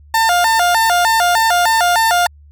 30% pulse tone with vibrato, 796 Hz, G5, 26 cents sharp, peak -8 dBFS, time 0.14-2.27 s, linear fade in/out 5 ms, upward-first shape square, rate 3.3 Hz, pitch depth 210 cents each way, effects added 73 Hz sine -40 dBFS peak until 2.51 s

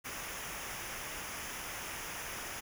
pink noise with comb filter, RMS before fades -42 dBFS, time 0.04-2.61 s, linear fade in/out 20 ms, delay 0.24 ms, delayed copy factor -0.65, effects none

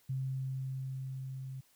sine tone with level ramp, 132.3 Hz, C3, 20 cents sharp, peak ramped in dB -32 to -40 dBFS, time 0.09-1.61 s, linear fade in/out 10 ms, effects white hiss -68 dBFS RMS until 1.75 s

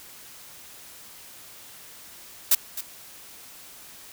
blue noise with echo, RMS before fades -17 dBFS, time 2.51-2.55 s, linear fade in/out 5 ms, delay 260 ms, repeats 1, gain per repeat -14 dB, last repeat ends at 2.81 s, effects white hiss -46 dBFS RMS until 4.12 s

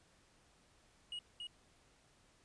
triangle tone with echo, 2890 Hz, F#7, 41 cents flat, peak -40 dBFS, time 1.12-1.19 s, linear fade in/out 2 ms, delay 280 ms, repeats 1, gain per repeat -2 dB, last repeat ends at 1.47 s, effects pink hiss -69 dBFS RMS until 2.44 s + resampled to 22050 Hz

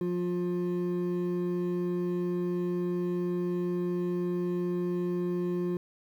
triangle tone pair together, 177.1 / 354.2 Hz, F3 / F4, +24 / +24 cents, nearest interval octave, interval 1200 cents, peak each -29 / -28 dBFS, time 0.01-5.77 s, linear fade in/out 2 ms, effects 10-bit

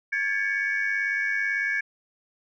sine tone cluster, 1631 / 1729 / 2242 Hz, G#6 / A6 / C#7, -32 / -31 / +19 cents, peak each -27 dBFS, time 0.12-1.81 s, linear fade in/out 10 ms, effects tanh soft clip ceiling -17 dBFS

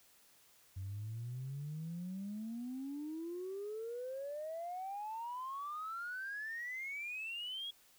sine exponential sweep, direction up, 92.5 to 3352 Hz, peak -39 dBFS, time 0.76-7.71 s, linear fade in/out 10 ms, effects tanh soft clip ceiling -36 dBFS + white hiss -66 dBFS RMS until 7.98 s

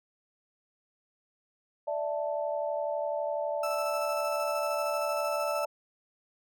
sine chord, D suspended second, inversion none, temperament equal, 587.3 / 659.3 / 880 Hz, D5 / E5 / A5, 0 / 0 / 0 cents, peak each -31 / -34 / -37 dBFS, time 1.87-5.66 s, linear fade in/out 10 ms
35% pulse tone with tremolo, 1318.5 Hz, E6, in tune, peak -31 dBFS, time 3.63-5.65 s, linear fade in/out 5 ms, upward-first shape square, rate 13 Hz, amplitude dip 25%
effects none

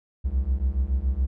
triangle beating tone pair, 61.74 / 68.84 Hz, B1 / C#2, 0 / -11 cents, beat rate 7.1 Hz, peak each -23 / -22 dBFS, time 0.24-1.27 s, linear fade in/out 20 ms, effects none

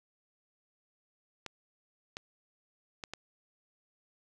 clicks, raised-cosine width 0.2 ms, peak -22 dBFS, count 4, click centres 1.463 / 2.169 / 3.038 / 3.136 s, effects none

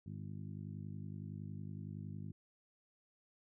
harmonic tone with a mistuned harmonic, 50.8 Hz, G#1, 38 cents flat, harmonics 2 / 3 / 4 / 5 / 6 / 7, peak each -47 / -47 / -50 / -56 / -62 / -64 dBFS, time 0.06-2.32 s, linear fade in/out 5 ms, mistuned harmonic 6, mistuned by +21 cents, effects none

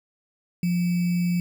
sine tone with sample-and-hold, 175.6 Hz, F3, 10 cents sharp, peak -20 dBFS, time 0.63-1.4 s, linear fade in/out 2 ms, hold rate 2450 Hz, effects none

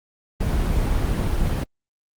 brown noise, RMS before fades -21 dBFS, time 0.4-1.64 s, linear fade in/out 10 ms, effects Opus 24 kbps

